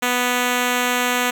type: tone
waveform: 5% pulse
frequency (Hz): 246.9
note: B3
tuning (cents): 0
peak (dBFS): -6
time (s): 0.02-1.31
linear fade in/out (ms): 10
effects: none